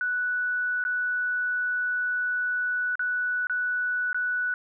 sine tone with dropouts, 1480 Hz, F#6, in tune, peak -24 dBFS, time 0.01-4.54 s, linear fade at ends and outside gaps 1 ms, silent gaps 0.84-0.85 / 2.955-2.994 / 3.47-3.497 / 4.13-4.145 s, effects none

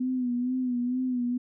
sine tone with vibrato, 249.8 Hz, B3, 20 cents sharp, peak -25 dBFS, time 0-1.38 s, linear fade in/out 10 ms, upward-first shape sine, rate 2.2 Hz, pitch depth 54 cents each way, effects none

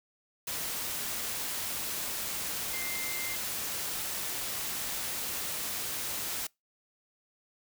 sine tone in noise, 2093 Hz, C7, in tune, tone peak -38 dBFS, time 2.73-3.36 s, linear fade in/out 5 ms, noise white, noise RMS -35 dBFS, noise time 0.47-6.47 s, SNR -6 dB, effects noise-tail reverb RT60 0.2 s tail -25 dB re dry

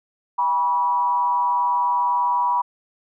sine tone with frequency modulation, 975 Hz, B5, 23 cents flat, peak -17 dBFS, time 0.38-2.62 s, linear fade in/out 10 ms, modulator 162 Hz, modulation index 0.51, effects none

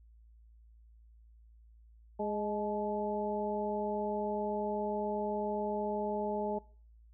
harmonic tone with a mistuned harmonic, 207.7 Hz, G#3, in tune, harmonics 1 / 2 / 3 / 4, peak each -38 / -36 / -37 / -38 dBFS, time 2.19-6.59 s, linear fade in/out 10 ms, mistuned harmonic 4, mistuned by +56 cents, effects noise-tail reverb RT60 0.5 s tail -24 dB re dry + added 56 Hz sine -56 dBFS peak until 7.13 s

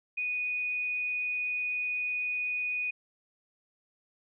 sine tone, 2477 Hz, D#7, 8 cents flat, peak -29 dBFS, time 0.17-2.91 s, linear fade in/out 10 ms, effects none

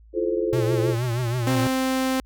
sine chord, F major seventh, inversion third, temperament equal with one note detuned, 329.6 / 349.2 / 432.4 / 523.3 Hz, E4 / F4 / A4 / C5, 0 / 0 / -30 / 0 cents, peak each -30 / -25 / -25 / -28 dBFS, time 0.13-0.96 s, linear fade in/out 50 ms
square tone with vibrato, 121 Hz, B2, 35 cents flat, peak -23 dBFS, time 0.53-1.67 s, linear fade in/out 0 ms, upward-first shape triangle, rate 6.3 Hz, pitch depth 110 cents each way
sawtooth tone, 261.6 Hz, C4, in tune, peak -17 dBFS, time 1.47-2.2 s, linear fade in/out 0 ms
effects added 55 Hz sine -47 dBFS peak until 2.25 s

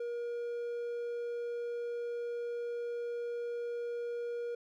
triangle tone, 475.3 Hz, A#4, 34 cents sharp, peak -33 dBFS, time 0-4.55 s, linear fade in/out 5 ms, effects none

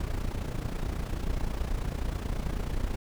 brown noise with amplitude modulation, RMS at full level -28 dBFS, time 0-2.96 s, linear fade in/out 5 ms, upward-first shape sine, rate 29.3 Hz, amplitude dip 70%, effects none

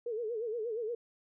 sine tone with vibrato, 453.5 Hz, A#4, 48 cents flat, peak -33 dBFS, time 0.06-0.95 s, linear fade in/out 5 ms, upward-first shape sine, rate 8.5 Hz, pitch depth 120 cents each way, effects none

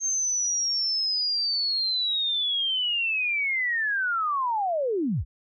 sine linear sweep, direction down, 6400 to 38.44 Hz, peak -23 dBFS, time 0-5.25 s, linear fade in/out 50 ms, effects none

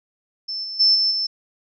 sine tone with level steps, 5300 Hz, E8, 9 cents sharp, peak -25 / -28 / -12 / -16 / -20 dBFS, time 0.48-1.27 s, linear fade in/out 10 ms, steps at 0.63 / 0.79 / 0.94 / 1.1 s, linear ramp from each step 20 ms, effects none

